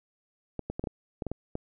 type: clicks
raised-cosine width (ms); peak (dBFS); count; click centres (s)
2; -19; 9; 0.593 / 0.7 / 0.795 / 0.84 / 0.872 / 1.222 / 1.267 / 1.316 / 1.554
effects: none